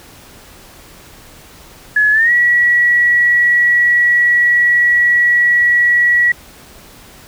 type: tone with pitch glide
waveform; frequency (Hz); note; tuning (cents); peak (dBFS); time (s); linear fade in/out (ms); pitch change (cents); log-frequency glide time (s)
sine; 1700 to 1930.4; G#6 to B6; +40 to -40; -8; 1.96-6.32; 5; +220; 2.12-2.32
effects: pink hiss -40 dBFS RMS until 7.27 s